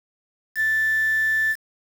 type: tone with quantisation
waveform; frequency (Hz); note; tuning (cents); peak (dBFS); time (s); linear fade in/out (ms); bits
sine; 1760; A6; 0; -18; 0.55-1.56; 50; 6
effects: none